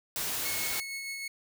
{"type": "noise", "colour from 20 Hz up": "white", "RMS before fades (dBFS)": -33, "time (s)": [0.16, 0.8], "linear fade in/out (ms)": 0}
{"type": "tone with tremolo", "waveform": "sawtooth", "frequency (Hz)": 2193, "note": "C#7", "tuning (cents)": -19, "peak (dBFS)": -31, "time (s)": [0.45, 1.28], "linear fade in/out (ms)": 5, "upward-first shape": "sine", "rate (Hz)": 6.5, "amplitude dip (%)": 30}
{"effects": []}